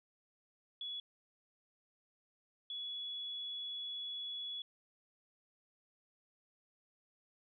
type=tone bursts at uneven times; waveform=sine; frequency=3389 Hz; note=G#7; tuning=34 cents sharp; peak=-40 dBFS; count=2; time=0.81-1 / 2.7-4.62 s; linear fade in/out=2 ms; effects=none